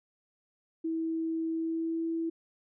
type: tone with pitch glide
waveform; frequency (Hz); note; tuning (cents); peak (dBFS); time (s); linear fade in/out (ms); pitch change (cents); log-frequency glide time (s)
sine; 325.1 to 329.1; E4 to E4; -24 to -3; -29; 0.84-2.3; 10; +21; 1.5-2.07
effects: none